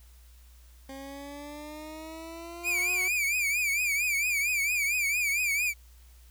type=exponential sweep; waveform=20% pulse; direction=up; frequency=268.1 to 368.7 Hz; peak=-35 dBFS; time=0.89-3.08 s; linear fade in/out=2 ms
type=tone with vibrato; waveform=45% pulse; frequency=2354 Hz; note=D7; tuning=3 cents sharp; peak=-25 dBFS; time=2.63-5.74 s; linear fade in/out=50 ms; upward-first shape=triangle; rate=4.4 Hz; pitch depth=130 cents each way
effects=added 60 Hz sine -51 dBFS peak until 6.3 s + white hiss -62 dBFS RMS until 6.3 s